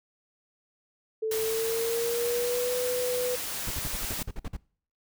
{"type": "tone with pitch glide", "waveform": "sine", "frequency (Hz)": [440, 496.7], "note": ["A4", "B4"], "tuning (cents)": [0, 10], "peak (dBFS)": -26, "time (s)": [1.22, 3.36], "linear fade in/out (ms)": 10, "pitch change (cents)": 210, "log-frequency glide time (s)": [1.36, 2.73]}
{"type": "noise", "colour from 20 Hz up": "white", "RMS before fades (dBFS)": -34, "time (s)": [1.31, 4.23], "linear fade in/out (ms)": 5}
{"type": "noise bursts", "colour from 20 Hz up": "brown", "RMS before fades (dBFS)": -33, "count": 11, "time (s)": [3.67, 4.568], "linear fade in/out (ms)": 5, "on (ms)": 38, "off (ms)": 48}
{"effects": ["noise-tail reverb RT60 0.5 s tail -23 dB re dry"]}